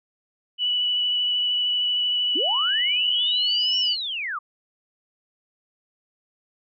sine tone with vibrato, 2956 Hz, F#7, 2 cents flat, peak -20 dBFS, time 0.58-3.97 s, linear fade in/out 50 ms, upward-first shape sine, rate 13 Hz, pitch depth 13 cents each way
sine linear two-way sweep, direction up then down, 246.9 to 5530 to 1094 Hz, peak -26 dBFS, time 2.35-4.39 s, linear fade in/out 10 ms, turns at 3.79 s
effects none

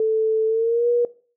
sine tone with pitch glide, 440 to 479.8 Hz, A4 to A#4, 0 to +50 cents, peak -16 dBFS, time 0-1.05 s, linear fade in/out 2 ms, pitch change +150 cents, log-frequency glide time 0.47-0.88 s, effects noise-tail reverb RT60 0.4 s tail -19 dB re dry

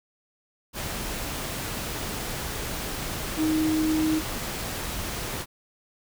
sine tone in noise, 313.1 Hz, D#4, 11 cents sharp, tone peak -21 dBFS, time 3.36-4.22 s, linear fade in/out 50 ms, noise pink, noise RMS -32 dBFS, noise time 0.73-5.46 s, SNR +8 dB, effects none

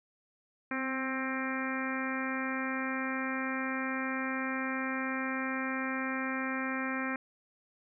harmonic tone with a mistuned harmonic, 264.3 Hz, C4, 18 cents sharp, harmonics 1 / 2 / 3 / 4 / 5 / 6 / 7 / 8 / 9, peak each -35 / -42 / -45 / -42 / -41 / -40 / -40 / -44 / -42 dBFS, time 0.71-7.16 s, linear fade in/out 2 ms, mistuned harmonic 1, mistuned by -22 cents, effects none

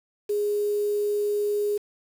sine tone with quantisation, 413.7 Hz, G#4, 7 cents flat, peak -22 dBFS, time 0.29-1.78 s, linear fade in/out 10 ms, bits 7, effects none

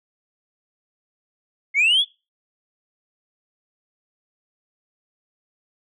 sine linear sweep, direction up, 2100 to 3520 Hz, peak -12 dBFS, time 1.74-2.05 s, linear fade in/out 50 ms, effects noise-tail reverb RT60 0.3 s tail -26 dB re dry + tanh soft clip ceiling -12 dBFS

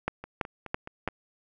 two click trains, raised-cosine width 0.5 ms, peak -24 / -12 dBFS, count 5 / 4, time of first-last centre 0.24-1.086 / 0.08-1.077 s, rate 4.73 / 3.01 Hz, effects none

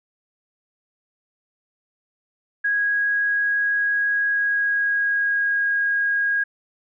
sine tone with pitch glide, 1651 to 1636.8 Hz, G#6 to G#6, -11 to -26 cents, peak -18 dBFS, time 2.64-6.44 s, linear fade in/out 10 ms, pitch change -15 cents, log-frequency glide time 4.18-5.68 s, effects none

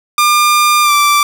sawtooth tone with pitch glide, 1200 to 1171.2 Hz, D6 to D6, +37 to -5 cents, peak -4 dBFS, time 0.18-1.23 s, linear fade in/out 2 ms, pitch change -42 cents, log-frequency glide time 0.83-0.92 s, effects none

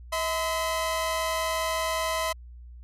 sawtooth tone pair together, 642.5 / 1019 Hz, E5 / C6, -45 / -46 cents, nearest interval minor sixth, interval 799 cents, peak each -25 dBFS, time 0.12-2.33 s, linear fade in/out 10 ms, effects added 60 Hz sine -42 dBFS peak until 2.83 s + resampled to 32000 Hz

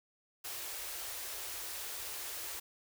white band-stop noise, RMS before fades -42 dBFS, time 0.44-2.6 s, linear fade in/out 10 ms, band 100 to 320 Hz, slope 48 dB/octave, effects none

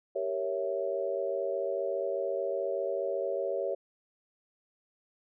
sine chord, G diminished seventh, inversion none, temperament equal, 392 / 466.2 / 554.4 / 659.3 Hz, G4 / Bb4 / Db5 / Fb5, 0 / 0 / 0 / 0 cents, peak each -35 / -37 / -32 / -37 dBFS, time 0.15-3.75 s, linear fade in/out 10 ms, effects none

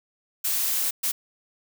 blue noise bursts at uneven times, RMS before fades -25 dBFS, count 2, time 0.44-0.91 / 1.03-1.12 s, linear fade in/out 10 ms, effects none

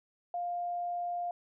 sine tone, 702 Hz, F5, 9 cents sharp, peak -32 dBFS, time 0.34-1.31 s, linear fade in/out 2 ms, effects none

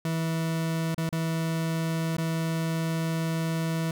40% pulse tone with dropouts, 163 Hz, E3, 19 cents flat, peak -25 dBFS, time 0.05-3.91 s, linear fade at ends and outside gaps 2 ms, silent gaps 0.946-0.979 / 1.091-1.126 / 2.168-2.182 s, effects none

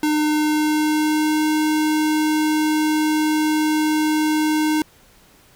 square tone with pitch glide, 303.4 to 307.8 Hz, D#4 to D#4, -44 to -19 cents, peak -17 dBFS, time 0.03-4.82 s, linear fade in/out 2 ms, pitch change +25 cents, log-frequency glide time 0.26-1.46 s, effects pink hiss -52 dBFS RMS until 5.55 s

